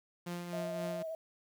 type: tone with tremolo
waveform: sawtooth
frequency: 174.61 Hz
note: F3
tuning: in tune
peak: -33 dBFS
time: 0.26-1.03 s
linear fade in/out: 10 ms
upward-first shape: triangle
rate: 3.8 Hz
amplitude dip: 45%
type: tone with vibrato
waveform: sine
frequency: 643 Hz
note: E5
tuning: 43 cents flat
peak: -37 dBFS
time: 0.53-1.15 s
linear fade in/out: 2 ms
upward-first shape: triangle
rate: 14 Hz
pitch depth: 36 cents each way
effects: 10-bit